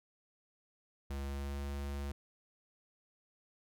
square tone with pitch glide, 69.3 to 70.35 Hz, C#2 to C#2, 0 to +26 cents, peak -38 dBFS, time 1.1-2.12 s, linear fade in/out 5 ms, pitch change +26 cents, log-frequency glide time 1.22-1.6 s, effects none

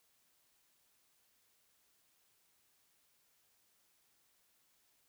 silence, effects white hiss -74 dBFS RMS until 5.08 s

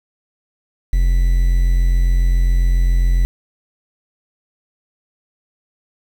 triangle tone with quantisation, 43.65 Hz, F1, in tune, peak -9 dBFS, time 0.93-3.25 s, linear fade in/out 0 ms, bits 6, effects none

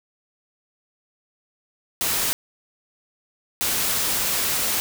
white noise bursts at uneven times, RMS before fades -23 dBFS, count 2, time 2.01-2.33 / 3.61-4.8 s, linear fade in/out 0 ms, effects none

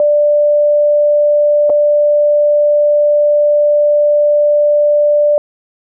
sine tone with dropouts, 590 Hz, D5, 8 cents sharp, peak -7 dBFS, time 0-5.38 s, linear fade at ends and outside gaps 1 ms, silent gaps 1.696-1.7 s, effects none

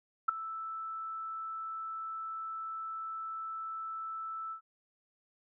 sine tone with ADSR envelope, 1318.5 Hz, E6, in tune, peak -20 dBFS, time 0.28-4.61 s, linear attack 10 ms, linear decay 7 ms, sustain -17 dB, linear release 94 ms, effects none

